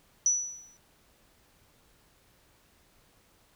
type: tone with exponential decay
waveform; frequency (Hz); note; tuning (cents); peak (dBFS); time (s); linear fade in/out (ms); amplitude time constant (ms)
sine; 5920; F#8; 0; -19; 0.26-0.77; 1; 110
effects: pink hiss -64 dBFS RMS until 3.55 s